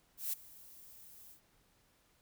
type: noise with ADSR envelope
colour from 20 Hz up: violet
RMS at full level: -35 dBFS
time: 0.17-1.41 s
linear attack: 160 ms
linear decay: 11 ms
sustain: -21 dB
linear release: 97 ms
effects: pink hiss -71 dBFS RMS until 2.21 s